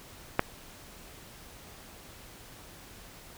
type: click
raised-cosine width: 0.5 ms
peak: -7 dBFS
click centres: 0.394 s
effects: pink hiss -50 dBFS RMS until 3.37 s